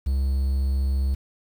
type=tone with quantisation; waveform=triangle; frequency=67.4 Hz; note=C#2; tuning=48 cents flat; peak=-18 dBFS; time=0.06-1.15 s; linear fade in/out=10 ms; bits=8; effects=none